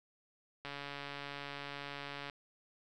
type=click train; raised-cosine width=0.3 ms; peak=-27 dBFS; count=235; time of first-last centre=0.65-2.298 s; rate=142 Hz; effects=none